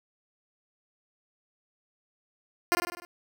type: tone with echo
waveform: 10% pulse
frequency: 349.2 Hz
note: F4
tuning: in tune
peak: -13 dBFS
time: 2.72-2.75 s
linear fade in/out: 0 ms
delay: 50 ms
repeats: 6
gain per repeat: -4 dB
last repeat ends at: 3.05 s
effects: none